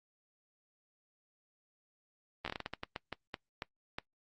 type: slowing click train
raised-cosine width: 0.3 ms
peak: -21 dBFS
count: 15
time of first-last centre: 2.45-3.985 s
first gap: 12 ms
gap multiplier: 1.3
effects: noise-tail reverb RT60 0.1 s tail -22 dB re dry + Opus 32 kbps